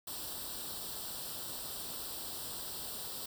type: noise with comb filter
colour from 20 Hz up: white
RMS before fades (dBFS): -42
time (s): 0.07-3.26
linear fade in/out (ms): 5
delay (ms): 0.23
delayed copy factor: +0.75
effects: none